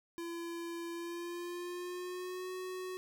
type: tone with pitch glide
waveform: square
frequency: 338.9 to 369.6 Hz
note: E4 to F#4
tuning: +48 to -2 cents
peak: -40 dBFS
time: 0.18-2.97 s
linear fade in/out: 0 ms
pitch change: +150 cents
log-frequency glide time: 0.92-2.52 s
effects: none